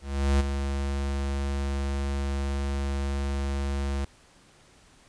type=tone with ADSR envelope; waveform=square; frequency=69.3 Hz; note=C#2; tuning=in tune; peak=-19 dBFS; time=0.01-4.05 s; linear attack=390 ms; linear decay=17 ms; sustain=-8 dB; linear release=5 ms; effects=pink hiss -57 dBFS RMS until 5.08 s + resampled to 22050 Hz